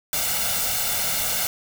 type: noise with comb filter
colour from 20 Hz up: white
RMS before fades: -24 dBFS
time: 0.13-1.47 s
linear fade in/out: 0 ms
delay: 1.4 ms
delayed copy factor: +0.7
effects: none